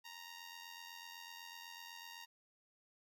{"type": "tone with amplitude modulation", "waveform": "10% pulse", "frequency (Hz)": 932.3, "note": "A#5", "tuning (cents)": 0, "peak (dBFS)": -39, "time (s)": [0.04, 2.26], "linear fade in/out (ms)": 20, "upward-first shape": "sine", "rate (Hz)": 88, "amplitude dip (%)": 60, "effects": []}